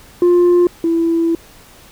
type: tone pair in turn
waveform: sine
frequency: 352.2 / 332.5 Hz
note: F4 / E4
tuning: +15 / +15 cents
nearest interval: minor second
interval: 100 cents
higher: first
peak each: -5 / -11 dBFS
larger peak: first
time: 0.22-0.67 / 0.84-1.35 s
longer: second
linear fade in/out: 2 ms
effects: tanh soft clip ceiling -7 dBFS + pink hiss -43 dBFS RMS until 1.91 s